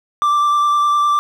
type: tone with vibrato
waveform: triangle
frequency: 1174.7 Hz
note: D6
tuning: in tune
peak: -10 dBFS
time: 0.22-1.19 s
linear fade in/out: 0 ms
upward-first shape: sine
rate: 9.8 Hz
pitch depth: 12 cents each way
effects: none